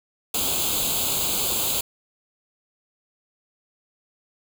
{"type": "noise with comb filter", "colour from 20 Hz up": "white", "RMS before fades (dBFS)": -24, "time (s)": [0.34, 1.81], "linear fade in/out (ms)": 5, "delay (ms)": 0.27, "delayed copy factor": 0.9, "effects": []}